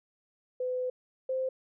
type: tone pair in turn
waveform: sine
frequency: 505 / 521 Hz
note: B4 / C5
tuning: +39 / -7 cents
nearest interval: minor second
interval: 54 cents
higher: second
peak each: -29 / -28 dBFS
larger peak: second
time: 0.6-0.9 / 1.29-1.49 s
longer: first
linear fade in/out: 5 ms
effects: none